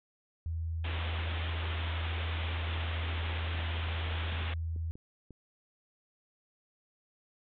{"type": "tone", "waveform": "sine", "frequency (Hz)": 82, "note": "E2", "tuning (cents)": -9, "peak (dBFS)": -32, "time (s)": [0.46, 4.91], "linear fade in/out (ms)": 0}
{"type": "low-pass noise", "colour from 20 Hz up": "white", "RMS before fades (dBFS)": -41, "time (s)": [0.84, 4.54], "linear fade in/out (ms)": 5, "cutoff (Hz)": 3600, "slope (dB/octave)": 96}
{"type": "clicks", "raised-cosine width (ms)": 3, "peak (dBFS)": -36, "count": 12, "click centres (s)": [3.197, 3.264, 3.549, 3.595, 3.874, 4.066, 4.237, 4.324, 4.422, 4.762, 4.955, 5.307]}
{"effects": []}